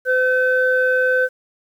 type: tone pair together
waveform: sine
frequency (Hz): 510.2 / 1529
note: C5 / G6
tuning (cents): -44 / -44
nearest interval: octave + perfect fifth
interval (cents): 1900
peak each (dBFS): -16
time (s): 0.05-1.29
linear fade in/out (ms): 50
effects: tanh soft clip ceiling -7 dBFS + 8-bit